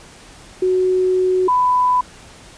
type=tone pair in turn; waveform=sine; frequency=370 / 997.2 Hz; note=F#4 / B5; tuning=0 / +16 cents; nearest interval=octave + perfect fourth; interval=1716 cents; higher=second; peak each=-13 / -12 dBFS; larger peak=second; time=0.62-1.48 / 1.48-2.01 s; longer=first; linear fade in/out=5 ms; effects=pink hiss -42 dBFS RMS until 2.57 s + resampled to 22050 Hz